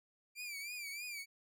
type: tone with vibrato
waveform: sawtooth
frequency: 2349 Hz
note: D7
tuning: in tune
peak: -39 dBFS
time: 0.35-1.26 s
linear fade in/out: 50 ms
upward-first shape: triangle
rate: 3.2 Hz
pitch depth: 110 cents each way
effects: none